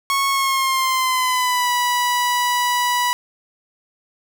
sawtooth tone with pitch glide, 1100 to 980 Hz, C#6 to B5, -14 to -14 cents, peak -13 dBFS, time 0.1-3.13 s, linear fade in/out 0 ms, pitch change -200 cents, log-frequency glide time 0.29-1.71 s, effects none

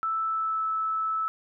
sine tone with pitch glide, 1318.5 to 1307.9 Hz, E6 to E6, 0 to -14 cents, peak -25 dBFS, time 0.03-1.28 s, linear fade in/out 0 ms, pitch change -14 cents, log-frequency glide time 0.23-0.65 s, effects none

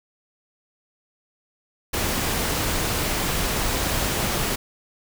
pink noise, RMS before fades -24 dBFS, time 1.93-4.56 s, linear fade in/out 10 ms, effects none

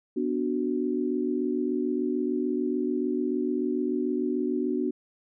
sine chord, B minor, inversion none, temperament equal, 246.9 / 293.7 / 370 Hz, B3 / D4 / F#4, 0 / 0 / 0 cents, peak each -29 dBFS, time 0.16-4.91 s, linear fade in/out 10 ms, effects none

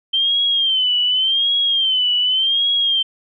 sine tone with vibrato, 3127 Hz, G7, 5 cents flat, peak -14 dBFS, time 0.13-3.03 s, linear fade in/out 10 ms, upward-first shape sine, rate 0.87 Hz, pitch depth 100 cents each way, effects none

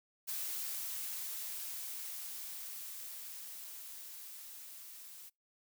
blue noise with level ramp, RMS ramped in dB -39 to -52 dBFS, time 0.27-5.3 s, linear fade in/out 20 ms, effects noise-tail reverb RT60 0.2 s tail -26 dB re dry

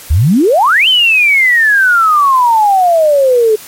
sine exponential two-way sweep, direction up then down, 66.9 to 3136 to 421.8 Hz, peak -5 dBFS, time 0.1-3.56 s, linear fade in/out 10 ms, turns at 0.88 s, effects white hiss -32 dBFS RMS until 3.67 s + MP3 64 kbps

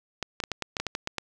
clicks, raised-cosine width 0.2 ms, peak -12 dBFS, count 11, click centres 0.227 / 0.402 / 0.438 / 0.517 / 0.623 / 0.768 / 0.8 / 0.867 / 0.951 / 1.074 / 1.183 s, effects none

